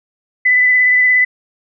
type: tone with vibrato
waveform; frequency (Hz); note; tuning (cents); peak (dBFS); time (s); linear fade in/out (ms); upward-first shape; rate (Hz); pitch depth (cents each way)
sine; 2000; B6; +21; -8; 0.45-1.25; 10; sine; 17; 14
effects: none